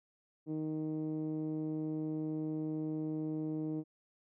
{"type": "tone with low-pass filter", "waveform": "10% pulse", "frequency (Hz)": 155.56, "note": "D#3", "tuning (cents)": 0, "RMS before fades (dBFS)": -37, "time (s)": [0.46, 3.84], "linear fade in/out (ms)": 50, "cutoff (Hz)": 320, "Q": 2.4, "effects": []}